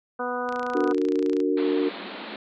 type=harmonic tone; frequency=246.9 Hz; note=B3; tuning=in tune; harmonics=1 / 2 / 3 / 4 / 5 / 6; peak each=-35 / -30 / -33 / -34 / -33 / -35 dBFS; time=0.19-0.93 s; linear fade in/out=10 ms
type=click train; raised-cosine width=0.2 ms; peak=-22 dBFS; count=27; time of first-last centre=0.49-1.402 s; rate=28.5 Hz
type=chord; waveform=sine; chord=D augmented; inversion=none; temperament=just; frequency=293.7 / 367.1 / 458.9 Hz; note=D4 / F#4 / A#4; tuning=0 / -14 / -27 cents; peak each=-24 / -25 / -26 dBFS; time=0.74-1.9 s; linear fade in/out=20 ms
type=band-pass noise; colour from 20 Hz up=pink; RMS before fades=-37 dBFS; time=1.57-2.36 s; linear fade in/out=2 ms; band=190 to 4300 Hz; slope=96 dB/octave
effects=none